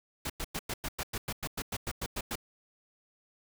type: noise bursts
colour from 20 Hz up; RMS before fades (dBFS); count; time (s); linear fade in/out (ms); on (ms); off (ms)
pink; -35; 15; 0.25-2.356; 5; 48; 99
effects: none